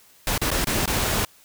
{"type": "noise with dropouts", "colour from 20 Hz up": "pink", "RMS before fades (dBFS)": -23, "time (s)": [0.27, 1.25], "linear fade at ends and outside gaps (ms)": 2, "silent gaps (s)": [[0.379, 0.415], [0.505, 0.514], [0.645, 0.67], [0.858, 0.876]], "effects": ["white hiss -54 dBFS RMS until 1.44 s"]}